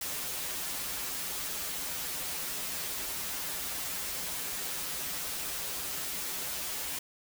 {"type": "noise with comb filter", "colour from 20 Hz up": "white", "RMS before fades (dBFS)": -36, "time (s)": [0.01, 6.99], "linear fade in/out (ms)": 5, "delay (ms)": 8.9, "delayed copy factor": -1, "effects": []}